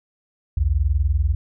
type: tone pair together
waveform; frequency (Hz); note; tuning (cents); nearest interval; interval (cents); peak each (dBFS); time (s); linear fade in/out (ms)
sine; 60.9 / 81.29; B1 / E2; -24 / -24; perfect fourth; 500; -19; 0.57-1.35; 5
effects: none